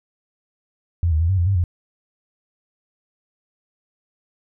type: tone with pitch steps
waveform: sine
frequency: 85.3 / 77.7 / 83.6 / 95.6 / 86.5 / 98.4 / 87.7 Hz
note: F2 / D#2 / E2 / G2 / F2 / G2 / F2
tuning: -40 / -2 / +25 / -43 / -16 / +7 / +8 cents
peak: -15 dBFS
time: 1.03-1.639 s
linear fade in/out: 0 ms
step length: 87 ms
effects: none